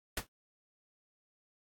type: noise with exponential decay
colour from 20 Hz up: pink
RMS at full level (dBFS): -29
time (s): 0.17-0.27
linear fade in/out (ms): 5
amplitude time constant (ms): 20
effects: AAC 64 kbps